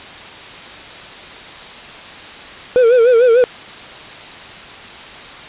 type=tone with vibrato; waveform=triangle; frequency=480.1 Hz; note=B4; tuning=49 cents flat; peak=-5 dBFS; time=2.76-3.44 s; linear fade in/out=0 ms; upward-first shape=sine; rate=6.7 Hz; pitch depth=110 cents each way; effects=white hiss -33 dBFS RMS until 5.48 s + resampled to 8000 Hz